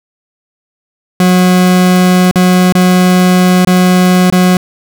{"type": "tone with dropouts", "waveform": "40% pulse", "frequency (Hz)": 182.1, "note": "F#3", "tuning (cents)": -27, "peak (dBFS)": -4, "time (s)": [1.2, 4.57], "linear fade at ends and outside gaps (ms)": 2, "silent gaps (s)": [[2.312, 2.357], [2.724, 2.751], [3.649, 3.672], [4.301, 4.324]], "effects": []}